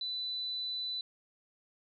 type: tone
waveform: sine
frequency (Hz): 3990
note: B7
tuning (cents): +17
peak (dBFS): -34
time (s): 0.01-1.01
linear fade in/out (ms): 2
effects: none